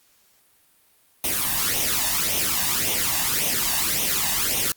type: noise with flanger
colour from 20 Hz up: white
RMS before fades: -23 dBFS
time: 1.24-4.72 s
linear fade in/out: 2 ms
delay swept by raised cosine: 0.32 to 1.11 ms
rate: 1.8 Hz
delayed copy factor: +0.65
effects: white hiss -60 dBFS RMS until 4.76 s + Opus 48 kbps